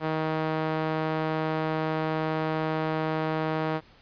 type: tone with band-pass filter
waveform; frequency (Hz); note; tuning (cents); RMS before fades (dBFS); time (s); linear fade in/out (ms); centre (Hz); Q
sawtooth; 157.6; D#3; +23; -28; 0-3.81; 50; 770; 0.66
effects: pink hiss -56 dBFS RMS until 4.01 s + resampled to 11025 Hz